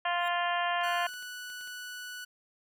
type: harmonic tone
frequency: 349.2 Hz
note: F4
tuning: in tune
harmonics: 2 / 3 / 4 / 5 / 6 / 7 / 8 / 9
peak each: -31 / -33 / -39 / -34 / -43 / -43 / -40 / -41 dBFS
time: 0.05-1.07 s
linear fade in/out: 5 ms
type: tone with exponential growth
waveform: 5% pulse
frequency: 3729 Hz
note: A#7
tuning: in tune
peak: -39 dBFS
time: 0.13-0.28 s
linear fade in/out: 0 ms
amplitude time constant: 32 ms
type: clicks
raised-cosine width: 0.2 ms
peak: -38 dBFS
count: 9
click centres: 0.814 / 0.891 / 0.942 / 1.091 / 1.138 / 1.226 / 1.501 / 1.611 / 1.675 s
type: tone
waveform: sawtooth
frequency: 1480 Hz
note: F#6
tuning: in tune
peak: -36 dBFS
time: 0.83-2.25 s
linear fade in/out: 10 ms
effects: none